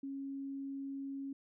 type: tone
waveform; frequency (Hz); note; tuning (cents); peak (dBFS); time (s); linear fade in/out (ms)
sine; 274.3; C#4; -18; -39; 0.03-1.33; 5
effects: none